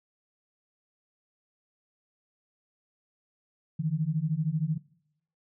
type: beating tone pair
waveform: sine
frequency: 150 / 163 Hz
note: D3 / E3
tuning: +37 / -19 cents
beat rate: 13 Hz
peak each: -29 dBFS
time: 3.79-4.78 s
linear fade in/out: 10 ms
effects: noise-tail reverb RT60 0.7 s tail -20 dB re dry